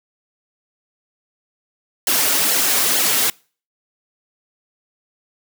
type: noise with flanger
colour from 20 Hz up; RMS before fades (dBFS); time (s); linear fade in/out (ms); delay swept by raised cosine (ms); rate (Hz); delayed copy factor
white; -17; 2.07-3.3; 2; 0.81 to 6.01; 2.2; -0.85
effects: noise-tail reverb RT60 0.4 s tail -26 dB re dry + high-pass 200 Hz 12 dB/octave